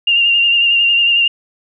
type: tone with vibrato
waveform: sine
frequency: 2794 Hz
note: F7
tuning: in tune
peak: -9 dBFS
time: 0.07-1.28 s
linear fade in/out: 5 ms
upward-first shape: sine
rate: 11 Hz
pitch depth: 29 cents each way
effects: none